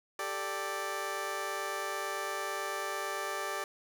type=chord; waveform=15% pulse; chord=G suspended second; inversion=none; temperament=just; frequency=392 / 441 / 588 Hz; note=G4 / A4 / D5; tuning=0 / +4 / +2 cents; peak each=-33 / -35 / -32 dBFS; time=0.19-3.64 s; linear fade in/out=2 ms; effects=none